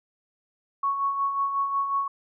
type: tone with tremolo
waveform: sine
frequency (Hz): 1108.7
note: C#6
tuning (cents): 0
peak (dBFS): -21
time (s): 0.83-2.08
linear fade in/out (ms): 5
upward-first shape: sine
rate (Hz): 5.5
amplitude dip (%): 50
effects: none